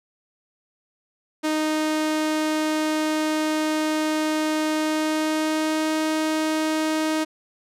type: tone with pitch glide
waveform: sawtooth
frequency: 309.8 to 313 Hz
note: D#4 to D#4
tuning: -7 to +10 cents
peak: -17 dBFS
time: 1.43-7.25 s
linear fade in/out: 20 ms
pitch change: +17 cents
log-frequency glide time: 4.74-5.92 s
effects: low-pass 11000 Hz 12 dB/octave